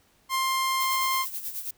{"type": "tone", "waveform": "sawtooth", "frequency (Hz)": 1055, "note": "C6", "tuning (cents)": 14, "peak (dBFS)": -20, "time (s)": [0.29, 1.26], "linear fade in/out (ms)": 50}
{"type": "noise with tremolo", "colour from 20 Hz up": "violet", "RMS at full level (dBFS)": -32, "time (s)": [0.8, 1.71], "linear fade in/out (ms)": 5, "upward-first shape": "sine", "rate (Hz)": 9.3, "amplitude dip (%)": 65}
{"effects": ["pink hiss -63 dBFS RMS until 1.77 s"]}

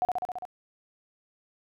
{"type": "tone with echo", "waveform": "sine", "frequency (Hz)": 729, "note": "F#5", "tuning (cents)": -26, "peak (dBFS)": -22, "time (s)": [0.02, 0.05], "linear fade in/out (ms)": 0, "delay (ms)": 67, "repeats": 6, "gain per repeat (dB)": -2, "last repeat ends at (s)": 0.452, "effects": []}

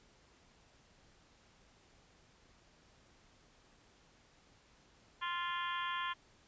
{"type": "harmonic tone with a mistuned harmonic", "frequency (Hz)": 348.5, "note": "F4", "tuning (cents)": -4, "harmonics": [3, 4, 5, 6, 7, 8, 9, 10], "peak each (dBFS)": [-38, -45, -43, -49, -51, -50, -47, -49], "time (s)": [5.21, 6.14], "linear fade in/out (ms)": 20, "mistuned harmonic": 10, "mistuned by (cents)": -60, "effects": ["pink hiss -66 dBFS RMS until 6.47 s", "resampled to 16000 Hz"]}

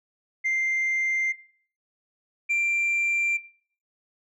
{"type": "tone pair in turn", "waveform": "sine", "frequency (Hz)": [2093, 2364], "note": ["C7", "D7"], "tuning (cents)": [0, 11], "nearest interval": "major second", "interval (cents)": 211, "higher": "second", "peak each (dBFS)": [-20, -18], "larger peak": "second", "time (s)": [[0.44, 1.33], [2.49, 3.38]], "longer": "neither", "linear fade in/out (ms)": 20, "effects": ["noise-tail reverb RT60 0.5 s tail -19 dB re dry", "tanh soft clip ceiling -20 dBFS"]}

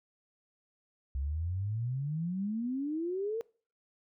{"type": "exponential sweep", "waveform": "sine", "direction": "up", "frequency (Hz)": [65.2, 466.2], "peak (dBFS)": -31, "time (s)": [1.15, 3.41], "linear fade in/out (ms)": 0, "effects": ["noise-tail reverb RT60 0.4 s tail -23 dB re dry"]}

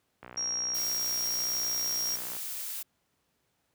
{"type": "click train", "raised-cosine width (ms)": 0.5, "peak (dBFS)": -29, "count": 132, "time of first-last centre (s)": [0.23, 2.367], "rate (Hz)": 61.3}
{"type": "tone", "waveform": "sine", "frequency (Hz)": 5610, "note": "F8", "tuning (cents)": 7, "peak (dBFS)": -29, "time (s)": [0.37, 2.16], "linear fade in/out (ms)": 5}
{"type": "noise", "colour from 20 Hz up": "blue", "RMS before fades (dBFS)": -37, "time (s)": [0.74, 2.83], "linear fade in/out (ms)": 10}
{"effects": ["pink hiss -75 dBFS RMS until 3.74 s", "high-pass 80 Hz 12 dB/octave"]}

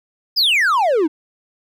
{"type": "exponential sweep", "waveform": "triangle", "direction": "down", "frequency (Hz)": [5230, 290], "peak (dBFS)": -11, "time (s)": [0.36, 1.08], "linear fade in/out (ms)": 20, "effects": []}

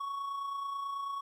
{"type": "tone with amplitude modulation", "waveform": "triangle", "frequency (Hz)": 1113, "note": "C#6", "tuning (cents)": 7, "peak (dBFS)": -31, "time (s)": [0, 1.21], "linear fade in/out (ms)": 10, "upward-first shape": "sine", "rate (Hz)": 29.2, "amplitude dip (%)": 40, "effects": ["12-bit"]}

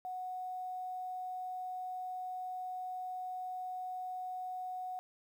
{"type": "tone", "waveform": "sine", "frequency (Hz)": 737, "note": "F#5", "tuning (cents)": -7, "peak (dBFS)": -38, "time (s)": [0.05, 4.99], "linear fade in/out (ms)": 0, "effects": ["11-bit"]}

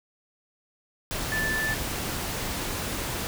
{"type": "tone in noise", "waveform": "sine", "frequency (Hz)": 1755, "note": "A6", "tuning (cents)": -5, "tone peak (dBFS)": -26, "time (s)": [1.32, 1.74], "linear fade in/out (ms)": 0, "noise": "pink", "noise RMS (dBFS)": -31, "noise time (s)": [1.11, 3.27], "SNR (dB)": 2, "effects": []}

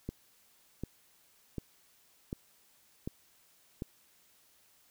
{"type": "click train", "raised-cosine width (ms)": 3, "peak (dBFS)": -23, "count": 6, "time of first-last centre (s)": [0.09, 3.821], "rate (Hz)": 1.34, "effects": ["white hiss -66 dBFS RMS until 4.9 s"]}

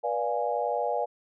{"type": "chord", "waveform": "sine", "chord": "B diminished seventh", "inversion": "none", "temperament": "equal with one note detuned", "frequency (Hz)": [485.7, 587.3, 698.5, 830.6], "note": ["B4", "D5", "F5", "Ab5"], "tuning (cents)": [-29, 0, 0, 0], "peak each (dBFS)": -31, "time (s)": [0.03, 1.06], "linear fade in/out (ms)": 20, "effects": []}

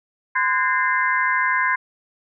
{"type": "tone cluster", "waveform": "sine", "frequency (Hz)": [1028, 1475, 1627, 1807, 2080], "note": ["C6", "F#6", "G#6", "A6", "C7"], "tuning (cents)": [-31, -6, -36, 46, -11], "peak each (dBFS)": [-21, -29, -22, -27, -24], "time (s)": [0.35, 1.76], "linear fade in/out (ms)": 10, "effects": []}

